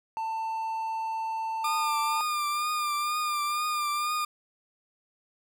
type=tone; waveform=triangle; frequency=892 Hz; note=A5; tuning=23 cents sharp; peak=-27 dBFS; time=0.17-2.21 s; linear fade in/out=0 ms
type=tone with vibrato; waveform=40% pulse; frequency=1203 Hz; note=D6; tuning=41 cents sharp; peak=-26 dBFS; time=1.64-4.25 s; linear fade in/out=5 ms; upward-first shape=triangle; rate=2.1 Hz; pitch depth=42 cents each way
effects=none